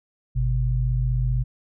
sine tone pair together, 50.37 / 125.9 Hz, G1 / B2, +48 / +34 cents, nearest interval octave + major third, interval 1586 cents, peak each -22 dBFS, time 0.35-1.44 s, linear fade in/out 20 ms, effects none

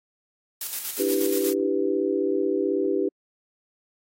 blue noise with tremolo, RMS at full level -29 dBFS, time 0.61-1.53 s, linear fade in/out 2 ms, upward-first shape square, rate 8.4 Hz, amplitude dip 45%
sine chord, E minor seventh, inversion third, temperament equal, 293.7 / 329.6 / 392 / 493.9 Hz, D4 / E4 / G4 / B4, 0 / 0 / 0 / 0 cents, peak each -28 / -28 / -24 / -29 dBFS, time 0.99-3.09 s, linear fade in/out 10 ms
effects AAC 48 kbps

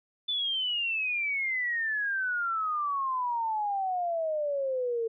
sine exponential sweep, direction down, 3520 to 448.8 Hz, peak -27 dBFS, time 0.28-5.08 s, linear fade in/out 10 ms, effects none

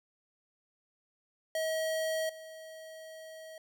square tone with level steps, 638 Hz, D#5, 43 cents sharp, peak -31 / -46 dBFS, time 1.55-3.58 s, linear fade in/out 2 ms, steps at 2.29 s, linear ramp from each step 5 ms, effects none

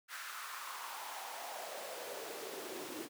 pink noise with high-pass filter sweep, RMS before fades -45 dBFS, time 0.08-3.09 s, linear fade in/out 50 ms, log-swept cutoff 1500 to 300 Hz, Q 3.2, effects none

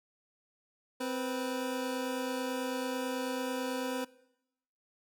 25% pulse tone pair together, 259.7 / 490.3 Hz, C4 / B4, -13 / -13 cents, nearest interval major seventh, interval 1100 cents, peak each -31 / -34 dBFS, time 1-4.05 s, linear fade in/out 10 ms, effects noise-tail reverb RT60 0.9 s tail -22 dB re dry

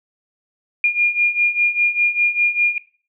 sine beating tone pair, 2415 / 2420 Hz, D7 / D#7, +48 / -49 cents, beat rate 5 Hz, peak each -18 / -16 dBFS, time 0.84-2.78 s, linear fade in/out 2 ms, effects noise-tail reverb RT60 0.4 s tail -18 dB re dry

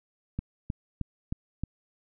click train, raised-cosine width 5 ms, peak -18 dBFS, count 5, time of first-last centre 0.39-1.636 s, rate 3.21 Hz, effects none

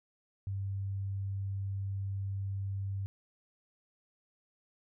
sine tone, 98 Hz, G2, in tune, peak -33 dBFS, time 0.47-3.06 s, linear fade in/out 0 ms, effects none

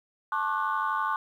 sine chord, D major seventh, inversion second, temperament equal with one note detuned, 880 / 1082.8 / 1174.7 / 1480 Hz, A5 / C#6 / D6 / F#6, 0 / -41 / 0 / 0 cents, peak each -31 / -29 / -30 / -32 dBFS, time 0.32-1.16 s, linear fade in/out 2 ms, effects tanh soft clip ceiling -18 dBFS + 10-bit

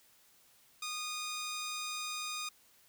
10% pulse tone, 1231 Hz, D#6, 19 cents flat, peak -29 dBFS, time 0.82-2.49 s, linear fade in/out 5 ms, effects white hiss -65 dBFS RMS until 2.88 s

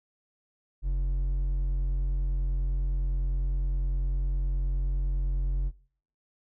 triangle tone with hard clipping, 45.07 Hz, F#1, 45 cents flat, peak -26 dBFS, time 0.82-5.72 s, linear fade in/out 50 ms, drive 8 dB, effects noise-tail reverb RT60 0.6 s tail -24 dB re dry

